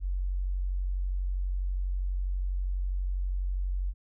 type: tone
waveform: sine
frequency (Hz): 46.13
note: F#1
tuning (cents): -4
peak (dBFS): -27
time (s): 0-3.94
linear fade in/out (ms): 50
effects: none